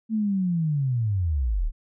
sine linear sweep, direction down, 225.5 to 30 Hz, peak -21 dBFS, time 0.09-1.72 s, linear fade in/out 50 ms, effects none

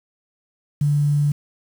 sine tone with quantisation, 145.9 Hz, D3, 11 cents flat, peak -15 dBFS, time 0.81-1.32 s, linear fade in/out 5 ms, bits 7, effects none

